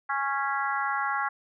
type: harmonic tone with a mistuned harmonic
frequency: 276 Hz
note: C#4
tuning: 7 cents flat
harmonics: 3 / 4 / 5 / 6 / 7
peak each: -31 / -31 / -31 / -33 / -37 dBFS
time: 0.09-1.29 s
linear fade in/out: 10 ms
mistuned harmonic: 7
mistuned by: +27 cents
effects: none